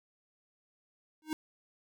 square tone with exponential growth, 311.1 Hz, D#4, in tune, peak -29 dBFS, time 1.22-1.33 s, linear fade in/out 1 ms, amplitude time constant 22 ms, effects none

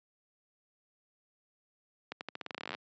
accelerating click train, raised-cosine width 0.3 ms, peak -22 dBFS, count 19, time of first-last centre 2.12-2.749 s, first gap 89 ms, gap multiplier 0.87, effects high-pass 200 Hz 12 dB/octave + resampled to 16000 Hz

